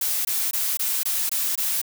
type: noise bursts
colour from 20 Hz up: blue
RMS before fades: -24 dBFS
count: 7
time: 0.01-1.816 s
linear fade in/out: 5 ms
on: 240 ms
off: 21 ms
effects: none